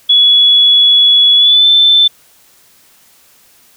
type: tone with pitch glide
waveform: sine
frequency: 3388 to 3534 Hz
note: G#7 to A7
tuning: +34 to +7 cents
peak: -4 dBFS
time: 0.09-2.08 s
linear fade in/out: 10 ms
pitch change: +73 cents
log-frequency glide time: 1.36-1.66 s
effects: white hiss -47 dBFS RMS until 3.76 s

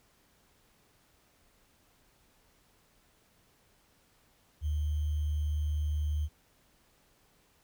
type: tone with sample-and-hold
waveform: sine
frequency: 75.4 Hz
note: D2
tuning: 46 cents sharp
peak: -28 dBFS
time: 4.61-6.29 s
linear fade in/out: 50 ms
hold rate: 3150 Hz
effects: pink hiss -67 dBFS RMS until 7.63 s

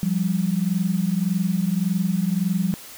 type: tone pair together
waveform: sine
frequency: 174.61 / 196.35 Hz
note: F3 / G3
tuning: 0 / +3 cents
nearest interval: major second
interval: 203 cents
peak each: -22 dBFS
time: 0.03-2.74 s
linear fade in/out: 0 ms
effects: white hiss -41 dBFS RMS until 2.97 s

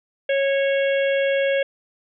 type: harmonic tone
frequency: 550 Hz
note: C#5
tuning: 14 cents flat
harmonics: 1 / 3 / 4 / 5 / 6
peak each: -18 / -28 / -30 / -32 / -34 dBFS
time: 0.29-1.63 s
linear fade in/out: 5 ms
effects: none

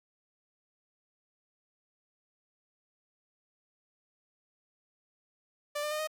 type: tone with pitch steps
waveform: sawtooth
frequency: 588 / 599 / 610.1 / 621.5 Hz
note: D5 / D5 / D#5 / D#5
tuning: +2 / +34 / -34 / -2 cents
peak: -28 dBFS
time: 5.75-6.074 s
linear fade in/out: 10 ms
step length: 81 ms
effects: none

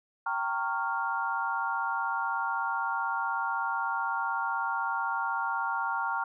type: chord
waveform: sine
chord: G half-diminished seventh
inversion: none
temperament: equal with one note detuned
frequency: 784 / 920 / 1108.7 / 1396.9 Hz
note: G5 / Bb5 / Db6 / F6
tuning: 0 / -23 / 0 / 0 cents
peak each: -36 / -32 / -35 / -32 dBFS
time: 0.26-6.24 s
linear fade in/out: 5 ms
effects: none

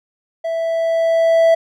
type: tone with level ramp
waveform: triangle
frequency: 659.3 Hz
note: E5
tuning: in tune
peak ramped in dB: -17 to -6 dBFS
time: 0.44-1.55 s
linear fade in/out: 10 ms
effects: none

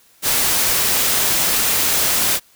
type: noise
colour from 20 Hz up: white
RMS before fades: -17 dBFS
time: 0.22-2.4 s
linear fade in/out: 50 ms
effects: white hiss -53 dBFS RMS until 2.55 s

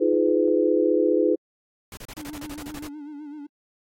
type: chord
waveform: sine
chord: F half-diminished seventh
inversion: third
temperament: just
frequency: 314.3 / 349.2 / 419.1 / 502.9 Hz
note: Eb4 / F4 / Ab4 / Cb5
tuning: +18 / 0 / +16 / +31 cents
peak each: -23 dBFS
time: 0-1.36 s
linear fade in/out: 20 ms
type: noise bursts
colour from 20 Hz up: pink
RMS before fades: -39 dBFS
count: 12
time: 1.92-2.873 s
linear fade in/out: 2 ms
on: 51 ms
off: 31 ms
type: tone with vibrato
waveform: triangle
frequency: 295.3 Hz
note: D4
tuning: 10 cents sharp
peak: -33 dBFS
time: 2.17-3.47 s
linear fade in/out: 10 ms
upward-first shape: sine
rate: 7.8 Hz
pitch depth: 70 cents each way
effects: AAC 48 kbps

